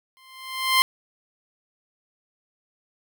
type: tone with exponential growth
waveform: 15% pulse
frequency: 1046.5 Hz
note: C6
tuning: in tune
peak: -7 dBFS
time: 0.17-0.82 s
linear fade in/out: 0 ms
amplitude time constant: 140 ms
effects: none